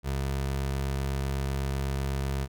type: tone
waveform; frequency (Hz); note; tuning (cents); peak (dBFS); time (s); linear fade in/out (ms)
25% pulse; 68; C#2; -33; -24; 0.03-2.48; 50
effects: none

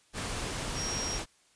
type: tone in noise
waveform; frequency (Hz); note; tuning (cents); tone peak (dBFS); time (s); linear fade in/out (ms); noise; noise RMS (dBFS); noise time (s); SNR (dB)
sine; 5610; F8; +7; -34; 0.74-1.2; 50; pink; -35; 0.13-1.26; -2
effects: white hiss -65 dBFS RMS until 1.55 s + resampled to 22050 Hz

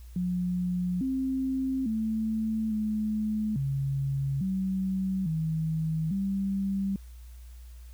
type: tone with pitch steps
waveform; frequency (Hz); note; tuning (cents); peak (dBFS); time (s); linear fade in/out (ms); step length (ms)
sine; 179.7 / 263.8 / 220.2 / 214.6 / 137.3 / 189.8 / 159.4 / 195.4; F3 / C4 / A3 / A3 / C#3 / F#3 / D#3 / G3; +50 / +14 / +2 / -43 / -16 / +44 / +42 / -5; -26; 0.16-6.96; 2; 850
effects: added 60 Hz sine -43 dBFS peak until 7.93 s + white hiss -61 dBFS RMS until 7.93 s

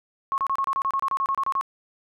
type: tone bursts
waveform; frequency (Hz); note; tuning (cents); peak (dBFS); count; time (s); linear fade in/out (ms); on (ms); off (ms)
sine; 1090; C#6; -29; -21; 15; 0.32-1.611; 0; 59; 29
effects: none

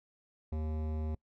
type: tone with hard clipping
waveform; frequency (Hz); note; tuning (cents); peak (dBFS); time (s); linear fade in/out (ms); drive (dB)
sine; 77.78; D#2; 0; -35; 0.52-1.15; 5; 16
effects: noise-tail reverb RT60 0.1 s tail -24 dB re dry

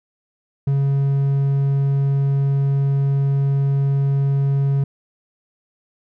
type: tone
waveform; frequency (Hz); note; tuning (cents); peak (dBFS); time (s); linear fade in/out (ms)
triangle; 138.59; C#3; 0; -13; 0.67-4.84; 5
effects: none

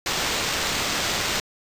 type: noise with sample-and-hold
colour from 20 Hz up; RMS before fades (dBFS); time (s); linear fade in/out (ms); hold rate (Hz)
violet; -25; 0.06-1.4; 2; 11025
effects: resampled to 32000 Hz

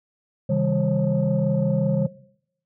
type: tone cluster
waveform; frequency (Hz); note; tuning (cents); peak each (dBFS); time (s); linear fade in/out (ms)
sine; 135.1 / 160.6 / 198.4 / 539; C#3 / E3 / G3 / C#5; -44 / -45 / +21 / -49; -23; 0.49-2.07; 10
effects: noise-tail reverb RT60 0.7 s tail -20 dB re dry + tanh soft clip ceiling -12 dBFS

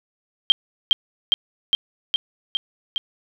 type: tone with echo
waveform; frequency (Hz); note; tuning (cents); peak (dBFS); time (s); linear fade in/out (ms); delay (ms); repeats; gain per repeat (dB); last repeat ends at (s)
sine; 3178; G7; +23; -8; 0.5-0.52; 0; 410; 6; -2; 2.98
effects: none

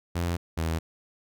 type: tone pair in turn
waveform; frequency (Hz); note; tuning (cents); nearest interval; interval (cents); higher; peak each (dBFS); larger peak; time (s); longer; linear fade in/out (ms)
sawtooth; 86.2 / 81.36; F2 / E2; -22 / -22; minor second; 100; first; -22 / -22; neither; 0.15-0.37 / 0.57-0.79; neither; 10
effects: none

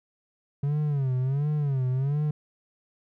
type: tone with vibrato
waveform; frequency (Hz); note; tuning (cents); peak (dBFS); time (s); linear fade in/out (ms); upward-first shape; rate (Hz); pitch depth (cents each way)
triangle; 138.59; C#3; 0; -21; 0.63-2.31; 5; sine; 1.4; 150
effects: none

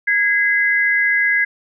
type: tone pair together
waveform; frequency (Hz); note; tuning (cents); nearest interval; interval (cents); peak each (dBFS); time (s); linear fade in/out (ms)
sine; 1652.5 / 2042; G#6 / C7; -9 / -43; major third; 366; -16; 0.07-1.45; 10
effects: none

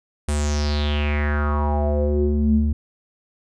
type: tone with low-pass filter sweep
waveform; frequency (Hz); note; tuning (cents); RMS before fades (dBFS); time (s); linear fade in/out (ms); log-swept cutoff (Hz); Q
square; 73.8; D2; +9; -20; 0.28-2.73; 5; 9200 to 160; 5.3
effects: none

